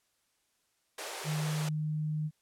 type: high-pass noise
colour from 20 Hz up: pink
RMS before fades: -40 dBFS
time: 0.98-1.69 s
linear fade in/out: 5 ms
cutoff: 370 Hz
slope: 48 dB/octave
type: tone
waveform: sine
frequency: 153.4 Hz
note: D#3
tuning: 24 cents flat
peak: -30 dBFS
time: 1.24-2.31 s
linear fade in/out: 50 ms
effects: white hiss -75 dBFS RMS until 2.41 s + low-pass 11000 Hz 12 dB/octave